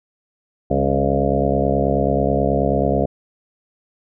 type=harmonic tone with a mistuned harmonic; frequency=69.3 Hz; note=C#2; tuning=in tune; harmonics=1 / 2 / 3 / 4 / 6 / 7 / 8 / 9 / 10; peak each=-24 / -24 / -24 / -24 / -24 / -24 / -24 / -24 / -24 dBFS; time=0.7-3.06 s; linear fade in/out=10 ms; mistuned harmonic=3; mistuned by=-43 cents; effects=none